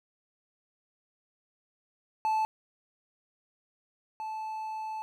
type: tone pair in turn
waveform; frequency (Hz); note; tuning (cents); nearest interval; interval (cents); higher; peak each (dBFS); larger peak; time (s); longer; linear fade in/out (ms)
triangle; 873 / 873; A5 / A5; -14 / -14; unison; 0; neither; -23 / -32; first; 2.25-2.45 / 4.2-5.02; second; 0
effects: none